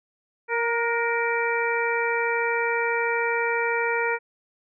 harmonic tone with a mistuned harmonic, 466.2 Hz, A#4, in tune, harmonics 1 / 2 / 3 / 4 / 5, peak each -26 / -28 / -29 / -29 / -29 dBFS, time 0.48-4.19 s, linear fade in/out 50 ms, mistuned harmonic 3, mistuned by +32 cents, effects none

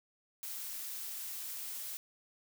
blue noise, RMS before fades -42 dBFS, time 0.43-1.97 s, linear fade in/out 0 ms, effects none

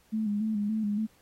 sine tone with vibrato, 212.2 Hz, G#3, 38 cents sharp, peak -26 dBFS, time 0.12-1.07 s, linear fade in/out 20 ms, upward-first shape square, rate 3.5 Hz, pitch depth 51 cents each way, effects pink hiss -64 dBFS RMS until 1.21 s + AAC 48 kbps

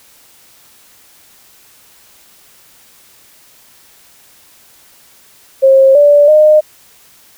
sine tone with pitch steps, 536 / 582 / 612 Hz, C5 / D5 / D#5, +42 / -16 / -29 cents, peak -3 dBFS, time 5.62-6.61 s, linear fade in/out 20 ms, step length 330 ms, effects white hiss -45 dBFS RMS until 7.37 s

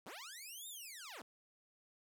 10% pulse linear two-way sweep, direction up then down, 137.4 to 3729 to 172.6 Hz, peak -40 dBFS, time 0.06-1.22 s, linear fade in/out 2 ms, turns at 0.68 s, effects none

